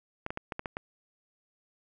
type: clicks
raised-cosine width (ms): 0.5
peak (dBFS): -19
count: 7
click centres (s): 0.264 / 0.305 / 0.374 / 0.522 / 0.594 / 0.658 / 0.769
effects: none